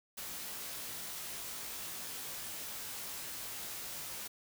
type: noise with comb filter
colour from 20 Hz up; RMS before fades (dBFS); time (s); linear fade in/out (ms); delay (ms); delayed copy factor
white; -43; 0.17-4.28; 10; 19; +0.7
effects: none